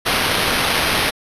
blue noise with sample-and-hold, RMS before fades -18 dBFS, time 0.05-1.11 s, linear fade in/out 20 ms, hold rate 7350 Hz, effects resampled to 32000 Hz

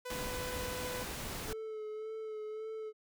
sawtooth tone, 499 Hz, B4, 18 cents sharp, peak -36 dBFS, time 0.05-1.04 s, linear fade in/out 10 ms
pink noise, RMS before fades -41 dBFS, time 0.1-1.53 s, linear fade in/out 2 ms
triangle tone with vibrato, 434.4 Hz, A4, 22 cents flat, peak -37 dBFS, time 1.46-2.93 s, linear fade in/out 50 ms, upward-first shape sine, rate 1.8 Hz, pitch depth 25 cents each way
effects none

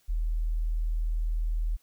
sine tone, 40 Hz, D#1, 49 cents sharp, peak -25 dBFS, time 0.08-1.77 s, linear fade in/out 20 ms, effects white hiss -67 dBFS RMS until 1.82 s

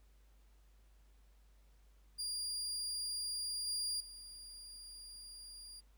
30% pulse tone with level steps, 4809 Hz, D8, 40 cents sharp, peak -35 / -33 / -47 dBFS, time 2.18-5.81 s, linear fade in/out 20 ms, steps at 3.67 / 4 s, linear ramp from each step 5 ms, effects added 50 Hz sine -62 dBFS peak until 5.97 s + pink hiss -75 dBFS RMS until 5.97 s

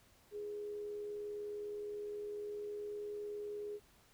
sine tone with amplitude modulation, 415.3 Hz, G#4, in tune, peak -39 dBFS, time 0.31-3.8 s, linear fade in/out 50 ms, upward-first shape sine, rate 79.6 Hz, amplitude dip 30%, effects pink hiss -67 dBFS RMS until 4.13 s

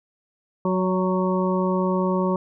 harmonic tone with a mistuned harmonic, 185 Hz, F#3, in tune, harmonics 1 / 2 / 3 / 5 / 6, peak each -22 / -25 / -27 / -29 / -30 dBFS, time 0.65-2.36 s, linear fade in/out 2 ms, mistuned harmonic 3, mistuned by +16 cents, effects none

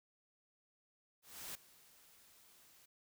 white noise with ADSR envelope, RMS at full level -45 dBFS, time 1.22-2.86 s, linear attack 330 ms, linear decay 4 ms, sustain -20 dB, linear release 10 ms, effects none

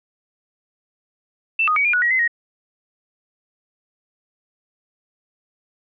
sine tone with pitch steps, 2666 / 1242 / 2261 / 2410 / 1465 / 1904 / 2047 / 1879 Hz, E7 / D#6 / C#7 / D7 / F#6 / A#6 / C7 / A#6, +19 / -3 / +34 / +44 / -18 / +36 / -38 / +13 cents, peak -15 dBFS, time 1.59-2.278 s, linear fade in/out 5 ms, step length 86 ms, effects none

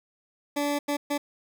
20% pulse tone bursts at uneven times, 289.1 Hz, D4, 27 cents flat, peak -20 dBFS, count 3, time 0.56-0.79 / 0.88-0.97 / 1.1-1.18 s, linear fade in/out 10 ms, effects none

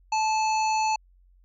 harmonic tone, 871 Hz, A5, 18 cents flat, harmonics 1 / 3 / 5 / 7 / 8, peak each -22 / -32 / -36 / -39 / -40 dBFS, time 0.12-0.96 s, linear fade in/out 5 ms, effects added 45 Hz sine -55 dBFS peak until 1.44 s

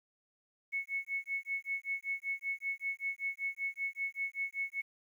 sine tone with tremolo, 2203 Hz, C#7, 11 cents flat, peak -31 dBFS, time 0.72-4.82 s, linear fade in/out 20 ms, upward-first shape sine, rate 5.2 Hz, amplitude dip 100%, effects 11-bit

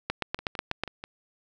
two click trains, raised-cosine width 0.3 ms, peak -11 / -21 dBFS, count 7 / 5, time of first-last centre 0.1-0.836 / 0.39-1.039 s, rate 8.15 / 6.16 Hz, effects none

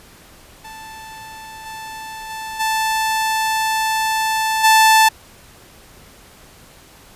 sawtooth tone with level steps, 880 Hz, A5, in tune, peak -30 / -26 / -23 / -13 / -5 dBFS, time 0.64-5.09 s, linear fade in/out 10 ms, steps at 1.65 / 2.29 / 2.59 / 4.63 s, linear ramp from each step 20 ms, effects pink hiss -45 dBFS RMS until 7.15 s + resampled to 32000 Hz

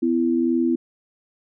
sine tone pair together, 252 / 334.3 Hz, B3 / E4, +35 / +24 cents, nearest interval perfect fourth, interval 489 cents, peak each -20 dBFS, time 0.02-0.76 s, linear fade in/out 10 ms, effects none

